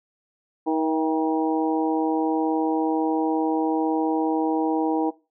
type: harmonic tone with a mistuned harmonic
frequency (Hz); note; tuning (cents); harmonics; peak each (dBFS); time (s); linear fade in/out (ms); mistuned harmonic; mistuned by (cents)
158.7; D#3; +35; 2 / 3 / 4 / 5 / 6; -22 / -28 / -34 / -27 / -30; 0.66-5.11; 20; 4; +48
effects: noise-tail reverb RT60 0.3 s tail -20 dB re dry